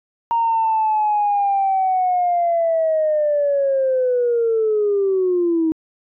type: linear sweep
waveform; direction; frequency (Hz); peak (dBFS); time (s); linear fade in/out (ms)
sine; down; 932.3 to 315.2; -14; 0.31-5.72; 0
effects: tanh soft clip ceiling -10 dBFS